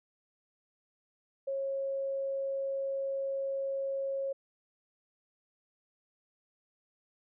sine tone, 545 Hz, C#5, 29 cents flat, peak -31 dBFS, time 1.47-4.33 s, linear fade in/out 10 ms, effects none

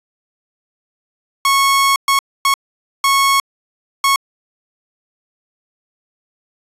sawtooth tone bursts at uneven times, 1100 Hz, C#6, 14 cents flat, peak -7 dBFS, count 5, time 1.45-1.96 / 2.08-2.19 / 2.45-2.54 / 3.04-3.4 / 4.04-4.16 s, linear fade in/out 2 ms, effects resampled to 32000 Hz

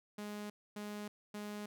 sawtooth tone bursts, 208 Hz, G#3, 3 cents sharp, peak -38 dBFS, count 3, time 0.18-1.66 s, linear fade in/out 5 ms, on 320 ms, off 260 ms, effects none

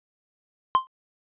triangle tone with exponential decay, 1045 Hz, C6, 2 cents flat, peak -10 dBFS, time 0.75-0.87 s, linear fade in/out 0 ms, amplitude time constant 25 ms, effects resampled to 8000 Hz

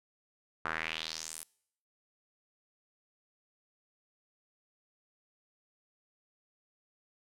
sawtooth tone with band-pass filter sweep, 80.2 Hz, E2, 47 cents flat, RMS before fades -39 dBFS, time 0.65-1.43 s, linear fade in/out 0 ms, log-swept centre 1300 to 11000 Hz, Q 3.1, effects noise-tail reverb RT60 0.7 s tail -24 dB re dry

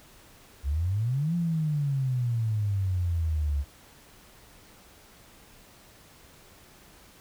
sine exponential two-way sweep, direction up then down, 65 to 174.61 to 68.9 Hz, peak -24 dBFS, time 0.63-3.65 s, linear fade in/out 50 ms, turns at 1.35 s, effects pink hiss -54 dBFS RMS until 7.2 s

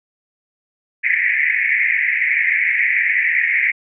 white band-pass noise, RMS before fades -17 dBFS, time 1.03-3.72 s, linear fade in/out 20 ms, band 1800 to 2300 Hz, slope 96 dB/octave, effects none

